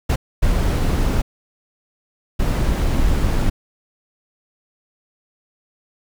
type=noise bursts at uneven times; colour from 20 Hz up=brown; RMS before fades=-17 dBFS; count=3; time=0.09-0.16 / 0.42-1.22 / 2.39-3.5 s; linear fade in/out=10 ms; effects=none